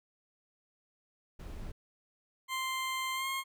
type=noise; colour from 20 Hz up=brown; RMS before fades=-42 dBFS; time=1.39-1.72 s; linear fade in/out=10 ms
type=tone with pitch glide; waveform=20% pulse; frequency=1046.5 to 1071.6 Hz; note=C6 to C6; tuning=0 to +41 cents; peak=-28 dBFS; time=2.48-3.44 s; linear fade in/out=50 ms; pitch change=+41 cents; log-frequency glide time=3.13-3.28 s
effects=none